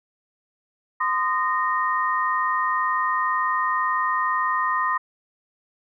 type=tone cluster; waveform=sine; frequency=1031 / 1231 / 1853 Hz; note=C6 / D#6 / A#6; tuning=-26 / -19 / -11 cents; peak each=-23 / -24 / -27 dBFS; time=1-4.98 s; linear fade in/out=10 ms; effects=none